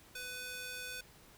square tone with high-pass filter, 499.8 Hz, B4, 21 cents sharp, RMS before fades -44 dBFS, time 0.15-1.01 s, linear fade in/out 5 ms, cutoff 1700 Hz, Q 0.84, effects pink hiss -60 dBFS RMS until 1.37 s

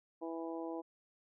harmonic tone, 164.81 Hz, E3, in tune, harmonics 2 / 3 / 4 / 5 / 6, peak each -41 / -45 / -47 / -49 / -51 dBFS, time 0.21-0.82 s, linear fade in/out 20 ms, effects none

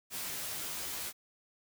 white noise with comb filter, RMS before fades -39 dBFS, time 0.1-1.13 s, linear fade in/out 50 ms, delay 13 ms, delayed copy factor +1, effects none

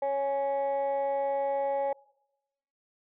sine tone pair together, 553.8 / 834 Hz, C#5 / G#5, -2 / +7 cents, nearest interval perfect fifth, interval 709 cents, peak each -26 / -29 dBFS, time 0.02-1.93 s, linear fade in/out 5 ms, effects noise-tail reverb RT60 0.9 s tail -25 dB re dry + tanh soft clip ceiling -23 dBFS

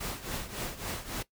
pink noise with tremolo, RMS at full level -34 dBFS, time 0-1.23 s, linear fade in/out 10 ms, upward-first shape triangle, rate 3.6 Hz, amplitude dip 80%, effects noise-tail reverb RT60 0.1 s tail -18 dB re dry

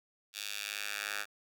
10% pulse tone with high-pass filter sweep, 102.9 Hz, G#2, 16 cents flat, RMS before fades -39 dBFS, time 0.33-1.26 s, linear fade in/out 50 ms, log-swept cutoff 3400 to 1500 Hz, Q 1.4, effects none

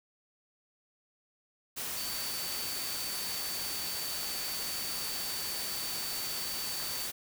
sine tone in noise, 4546 Hz, C#8, 43 cents sharp, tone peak -39 dBFS, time 1.96-7.08 s, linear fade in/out 20 ms, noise white, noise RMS -37 dBFS, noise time 1.76-7.12 s, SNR -5 dB, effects none

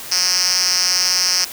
5% pulse tone with band-pass filter, 181.8 Hz, F#3, 30 cents flat, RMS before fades -17 dBFS, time 0.11-1.45 s, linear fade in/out 10 ms, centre 5400 Hz, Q 5.3, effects white hiss -32 dBFS RMS until 1.52 s

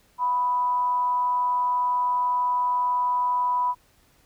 sine tone with amplitude modulation, 987.8 Hz, B5, in tune, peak -19 dBFS, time 0.18-3.75 s, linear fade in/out 50 ms, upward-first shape sine, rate 274 Hz, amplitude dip 30%, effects pink hiss -61 dBFS RMS until 4.25 s

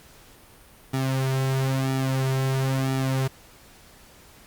sawtooth tone with flanger, 132.9 Hz, C3, 27 cents sharp, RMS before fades -24 dBFS, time 0.93-3.28 s, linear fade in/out 10 ms, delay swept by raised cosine 1.9 to 4.2 ms, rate 1 Hz, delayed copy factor -0.75, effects pink hiss -51 dBFS RMS until 4.46 s + Opus 48 kbps

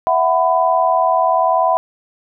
sine chord, E suspended second, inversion none, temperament equal with one note detuned, 659.3 / 740 / 999.8 Hz, E5 / F#5 / B5, 0 / 0 / +21 cents, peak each -16 dBFS, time 0.07-1.77 s, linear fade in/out 0 ms, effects none

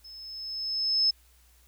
sine tone with level ramp, 5210 Hz, E8, 21 cents flat, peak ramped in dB -44 to -19 dBFS, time 0.04-1.11 s, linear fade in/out 10 ms, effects added 60 Hz sine -59 dBFS peak until 1.67 s + white hiss -63 dBFS RMS until 1.67 s

